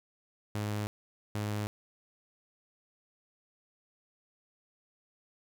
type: tone pair in turn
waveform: sawtooth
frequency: 104.9 / 104.9 Hz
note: G#2 / G#2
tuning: +18 / +18 cents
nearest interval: unison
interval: 0 cents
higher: neither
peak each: -28 dBFS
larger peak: neither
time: 0.55-0.87 / 1.35-1.67 s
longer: neither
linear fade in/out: 0 ms
effects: 11-bit